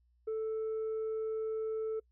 sine tone with tanh clipping, 440 Hz, A4, in tune, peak -33 dBFS, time 0.27-2 s, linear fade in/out 10 ms, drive 1 dB, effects noise-tail reverb RT60 0.1 s tail -26 dB re dry + added 60 Hz sine -67 dBFS peak until 2.11 s

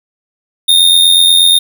square tone with amplitude modulation, 3666 Hz, A#7, 30 cents flat, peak -3 dBFS, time 0.68-1.59 s, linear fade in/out 10 ms, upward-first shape sine, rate 88.3 Hz, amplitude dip 55%, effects 7-bit

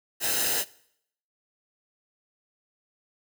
white noise with comb filter, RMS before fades -26 dBFS, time 0.2-0.65 s, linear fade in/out 50 ms, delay 0.88 ms, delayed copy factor -0.65, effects noise-tail reverb RT60 0.7 s tail -21 dB re dry

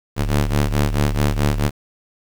sawtooth ring-modulated tone, 73.42 Hz, D2, in tune, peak -9 dBFS, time 0.16-1.71 s, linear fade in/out 50 ms, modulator 34.4 Hz, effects 7-bit

